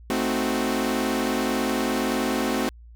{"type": "chord", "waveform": "sawtooth", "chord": "A diminished seventh", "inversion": "none", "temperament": "equal", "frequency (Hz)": [220, 261.6, 311.1, 370], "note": ["A3", "C4", "Eb4", "Gb4"], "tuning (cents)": [0, 0, 0, 0], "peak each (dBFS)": [-24, -22, -28, -25], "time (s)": [0.1, 2.69], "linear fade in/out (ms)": 0, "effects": ["added 58 Hz sine -43 dBFS peak until 2.95 s"]}